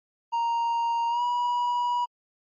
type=tone with pitch glide; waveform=triangle; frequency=932.3 to 970.2 Hz; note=A#5 to B5; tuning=0 to -31 cents; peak=-21 dBFS; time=0.32-2.06 s; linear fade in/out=20 ms; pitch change=+69 cents; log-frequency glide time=1.09-1.22 s; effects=MP3 32 kbps